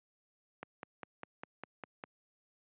click train, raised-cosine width 0.5 ms, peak -27 dBFS, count 8, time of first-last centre 0.63-2.038 s, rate 4.97 Hz, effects high-pass 150 Hz 12 dB/octave + resampled to 8000 Hz

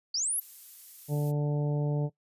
sine linear sweep, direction up, 4435 to 11780 Hz, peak -27 dBFS, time 0.14-0.4 s, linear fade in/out 5 ms
violet noise, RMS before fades -46 dBFS, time 0.4-1.32 s, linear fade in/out 20 ms
harmonic tone, 146.83 Hz, D3, in tune, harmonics 1 / 2 / 3 / 4 / 5 / 6, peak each -26 / -37 / -36 / -39 / -46 / -48 dBFS, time 1.08-2.1 s, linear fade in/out 50 ms
effects noise-tail reverb RT60 0.1 s tail -19 dB re dry + resampled to 32000 Hz

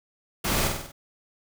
pink noise with echo, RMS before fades -26 dBFS, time 0.44-0.68 s, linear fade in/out 10 ms, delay 48 ms, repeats 5, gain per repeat -4 dB, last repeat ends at 0.92 s, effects none

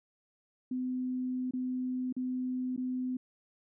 sine tone with dropouts, 254.1 Hz, B3, 49 cents sharp, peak -31 dBFS, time 0.71-3.17 s, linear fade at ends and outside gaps 5 ms, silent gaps 1.51-1.535 / 2.126-2.165 / 2.764-2.776 s, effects none

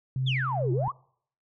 sine tone with tremolo, 130.7 Hz, C3, 1 cent flat, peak -23 dBFS, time 0.16-0.88 s, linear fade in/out 2 ms, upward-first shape triangle, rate 2.2 Hz, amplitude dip 60%
sine exponential two-way sweep, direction down then up, 3670 to 331.6 to 1242 Hz, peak -27 dBFS, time 0.26-0.92 s, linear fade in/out 20 ms, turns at 0.72 s
effects noise-tail reverb RT60 0.6 s tail -25 dB re dry + tanh soft clip ceiling -15 dBFS

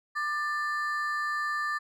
triangle ring-modulated tone, 1480 Hz, F#6, in tune, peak -23 dBFS, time 0.15-1.79 s, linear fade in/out 20 ms, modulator 289 Hz, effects none

